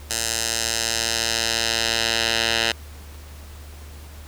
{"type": "tone with band-pass filter sweep", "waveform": "10% pulse", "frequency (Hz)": 114.3, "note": "A#2", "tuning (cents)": -34, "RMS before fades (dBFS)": -23, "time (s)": [0.1, 2.72], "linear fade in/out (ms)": 5, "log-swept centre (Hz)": [7400, 3400], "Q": 1.2, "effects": ["added 74 Hz sine -38 dBFS peak until 4.27 s", "pink hiss -46 dBFS RMS until 4.27 s"]}